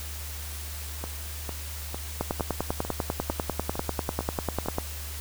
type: two click trains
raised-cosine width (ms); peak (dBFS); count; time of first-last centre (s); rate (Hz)
1; -12 / -19; 27 / 9; 2.21-4.784 / 1.04-4.66; 10.1 / 2.21
effects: added 74 Hz sine -36 dBFS peak until 5.2 s + white hiss -40 dBFS RMS until 5.2 s